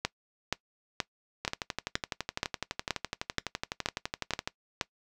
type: two click trains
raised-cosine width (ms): 0.2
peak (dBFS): -10 / -14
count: 11 / 37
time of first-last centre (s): 0.05-4.812 / 1.45-4.475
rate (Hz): 2.1 / 11.9
effects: noise-tail reverb RT60 0.1 s tail -20 dB re dry